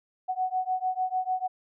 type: beating tone pair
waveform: sine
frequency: 740 / 746.7 Hz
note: F#5 / F#5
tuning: 0 / +16 cents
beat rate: 6.7 Hz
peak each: -29 dBFS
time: 0.28-1.48 s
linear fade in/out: 20 ms
effects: none